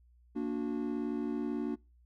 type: chord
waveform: triangle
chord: Bb augmented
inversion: none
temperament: just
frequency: 233.1 / 291.4 / 364.2 Hz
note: Bb3 / D4 / F#4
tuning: 0 / -13 / -27 cents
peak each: -34 / -33 / -37 dBFS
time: 0.35-1.76 s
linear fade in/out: 20 ms
effects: noise-tail reverb RT60 0.3 s tail -26 dB re dry + added 60 Hz sine -60 dBFS peak until 2.05 s